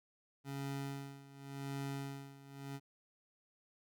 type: tone with tremolo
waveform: 25% pulse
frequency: 138.5 Hz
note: C#3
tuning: 1 cent flat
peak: -35 dBFS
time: 0.44-2.8 s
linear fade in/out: 50 ms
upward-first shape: sine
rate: 0.89 Hz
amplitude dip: 85%
effects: none